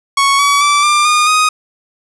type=tone with pitch steps; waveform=sawtooth; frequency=1108.7 / 1135.3 / 1162.5 / 1190.3 / 1218.9 / 1248.1 Hz; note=C#6 / C#6 / D6 / D6 / D#6 / D#6; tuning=0 / +41 / -18 / +23 / -36 / +5 cents; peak=-5 dBFS; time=0.17-1.49 s; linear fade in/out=5 ms; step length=220 ms; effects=resampled to 24000 Hz + 7-bit